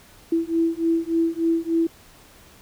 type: beating tone pair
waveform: sine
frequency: 329.1 / 332.5 Hz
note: E4 / E4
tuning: -3 / +15 cents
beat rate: 3.4 Hz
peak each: -22 dBFS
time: 0.32-1.87 s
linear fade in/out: 5 ms
effects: pink hiss -50 dBFS RMS until 2.61 s